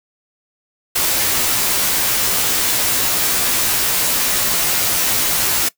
white noise with comb filter, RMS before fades -17 dBFS, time 0.95-5.69 s, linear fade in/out 10 ms, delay 14 ms, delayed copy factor -0.7, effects noise-tail reverb RT60 0.1 s tail -20 dB re dry

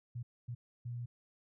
sine tone bursts at uneven times, 120.3 Hz, B2, 45 cents flat, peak -38 dBFS, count 3, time 0.15-0.23 / 0.48-0.55 / 0.85-1.06 s, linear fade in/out 10 ms, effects none

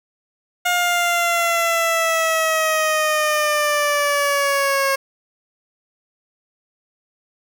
15% pulse linear sweep, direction down, 713 to 542 Hz, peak -10 dBFS, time 0.65-4.96 s, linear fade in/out 10 ms, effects none

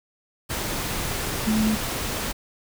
sine tone in noise, 217.1 Hz, A3, 23 cents flat, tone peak -19 dBFS, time 1.46-1.76 s, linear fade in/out 20 ms, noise pink, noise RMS -28 dBFS, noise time 0.49-2.33 s, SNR +6 dB, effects none

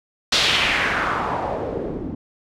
white noise with low-pass filter sweep, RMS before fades -22 dBFS, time 0.32-2.15 s, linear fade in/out 5 ms, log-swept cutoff 4400 to 260 Hz, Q 2.3, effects none

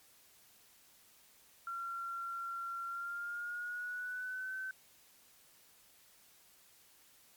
sine tone with pitch glide, 1371 to 1530 Hz, F6 to G6, -32 to -42 cents, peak -38 dBFS, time 1.67-4.71 s, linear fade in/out 2 ms, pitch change +190 cents, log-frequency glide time 2.86-4.55 s, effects white hiss -64 dBFS RMS until 7.36 s + MP3 96 kbps

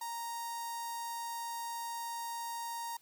sawtooth tone with notch filter, 932.3 Hz, A#5, in tune, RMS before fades -40 dBFS, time 0.01-2.97 s, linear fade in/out 5 ms, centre 2400 Hz, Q 0.62, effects white hiss -67 dBFS RMS until 3.01 s + high-pass 100 Hz 12 dB/octave

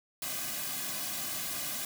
white noise with comb filter, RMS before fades -36 dBFS, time 0.22-1.85 s, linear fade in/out 2 ms, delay 2.2 ms, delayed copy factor -0.95, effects none

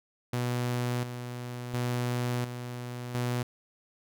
sawtooth tone with tremolo, 122.5 Hz, B2, 14 cents flat, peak -24 dBFS, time 0.33-3.43 s, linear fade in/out 5 ms, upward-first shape square, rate 0.71 Hz, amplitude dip 60%, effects none

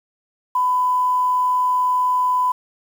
sine tone with quantisation, 1001 Hz, B5, 23 cents sharp, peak -15 dBFS, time 0.55-2.52 s, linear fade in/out 5 ms, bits 7, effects none

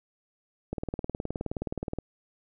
click train, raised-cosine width 2 ms, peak -18 dBFS, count 25, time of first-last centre 0.73-1.987 s, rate 19.1 Hz, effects none

